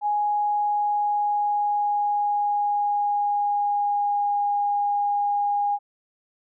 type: tone with pitch glide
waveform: sine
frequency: 830.6 to 817.3 Hz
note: G#5 to G#5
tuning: 0 to -28 cents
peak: -20 dBFS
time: 0.01-5.79 s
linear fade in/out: 50 ms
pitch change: -28 cents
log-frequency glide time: 0.14-4.45 s
effects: none